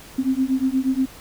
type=beating tone pair; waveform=sine; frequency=258.8 / 267.2 Hz; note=C4 / C4; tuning=-19 / +36 cents; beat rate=8.4 Hz; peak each=-21 dBFS; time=0.18-1.06 s; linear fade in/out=10 ms; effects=pink hiss -43 dBFS RMS until 1.2 s